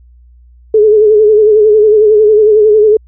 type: tone with vibrato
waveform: sine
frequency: 426.7 Hz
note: G#4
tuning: 47 cents sharp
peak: -3 dBFS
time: 0.74-2.97 s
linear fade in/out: 5 ms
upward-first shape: sine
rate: 11 Hz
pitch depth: 55 cents each way
effects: added 60 Hz sine -38 dBFS peak until 3.07 s